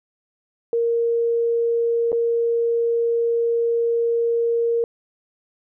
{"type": "tone with dropouts", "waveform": "sine", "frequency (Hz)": 466, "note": "A#4", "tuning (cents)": -1, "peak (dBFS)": -17, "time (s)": [0.73, 4.84], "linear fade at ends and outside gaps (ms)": 1, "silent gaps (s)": [2.119, 2.128], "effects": []}